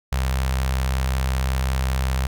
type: tone with notch filter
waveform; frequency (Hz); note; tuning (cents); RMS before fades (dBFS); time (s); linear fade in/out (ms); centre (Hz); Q
sawtooth; 65.41; C2; 0; -22; 0.12-2.27; 5; 310; 0.53
effects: none